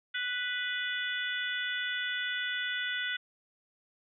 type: harmonic tone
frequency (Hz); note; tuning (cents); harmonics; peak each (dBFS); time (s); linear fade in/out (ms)
494.1; B4; +1; 3 / 4 / 5 / 6 / 7; -34 / -37 / -45 / -40 / -38; 0.14-3.17; 10
effects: none